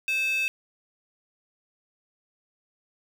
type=tone with high-pass filter; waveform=square; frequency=521 Hz; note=C5; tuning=7 cents flat; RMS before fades=-26 dBFS; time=0.08-0.48 s; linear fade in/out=0 ms; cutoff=2600 Hz; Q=8; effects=none